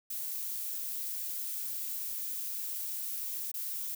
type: noise with dropouts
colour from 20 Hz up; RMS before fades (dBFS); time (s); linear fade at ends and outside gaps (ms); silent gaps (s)
violet; -37; 0.1-3.95; 5; 3.517-3.54
effects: none